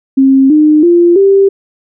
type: tone with pitch steps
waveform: sine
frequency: 268.2 / 304.5 / 345.8 / 392.7 Hz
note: C4 / D#4 / F4 / G4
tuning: +43 / -37 / -17 / +3 cents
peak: -3 dBFS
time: 0.17-1.49 s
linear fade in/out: 10 ms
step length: 330 ms
effects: none